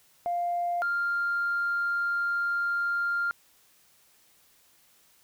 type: tone pair in turn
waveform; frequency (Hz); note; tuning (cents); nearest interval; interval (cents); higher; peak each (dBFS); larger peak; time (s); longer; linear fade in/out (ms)
sine; 698.5 / 1397; F5 / F6; 0 / 0; octave; 1200; second; -25 / -24; second; 0.26-0.82 / 0.82-3.31; second; 0
effects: tanh soft clip ceiling -21 dBFS + white hiss -62 dBFS RMS until 5.23 s